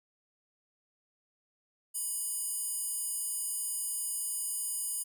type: tone with high-pass filter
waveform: square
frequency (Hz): 987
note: B5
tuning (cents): -1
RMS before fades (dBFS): -35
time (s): 1.94-5.04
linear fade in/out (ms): 20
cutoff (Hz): 9600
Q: 4
effects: none